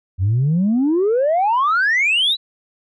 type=exponential sweep; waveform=sine; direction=up; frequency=88.1 to 4041 Hz; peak=-12 dBFS; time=0.18-2.37 s; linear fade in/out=50 ms; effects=tanh soft clip ceiling -11 dBFS